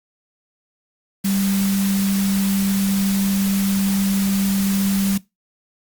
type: tone in noise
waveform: sine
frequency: 196 Hz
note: G3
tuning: in tune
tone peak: -17 dBFS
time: 1.24-5.18 s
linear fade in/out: 10 ms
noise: white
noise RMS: -28 dBFS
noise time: 1.24-5.18 s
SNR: +8 dB
effects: noise-tail reverb RT60 0.2 s tail -20 dB re dry + Opus 48 kbps